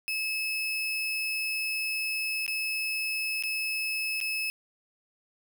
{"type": "tone with dropouts", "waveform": "35% pulse", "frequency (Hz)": 2595, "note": "E7", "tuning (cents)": -28, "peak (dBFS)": -27, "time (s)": [0.08, 4.5], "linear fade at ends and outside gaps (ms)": 0, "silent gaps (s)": [[2.464, 2.479], [3.425, 3.436], [4.203, 4.212]], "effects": []}